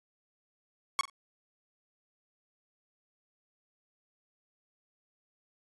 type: tone with echo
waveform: sawtooth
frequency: 1107 Hz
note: C#6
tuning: 3 cents flat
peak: -20 dBFS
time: 0.99-1.01 s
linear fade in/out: 0 ms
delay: 44 ms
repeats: 2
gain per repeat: -15 dB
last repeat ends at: 1.098 s
effects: resampled to 24000 Hz